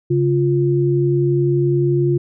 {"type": "tone pair together", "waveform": "sine", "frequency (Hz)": [138.59, 350.1], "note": ["C#3", "F4"], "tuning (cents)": [0, 4], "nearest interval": "octave + major third", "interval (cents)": 1604, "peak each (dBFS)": -16, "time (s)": [0.1, 2.18], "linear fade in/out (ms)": 10, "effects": []}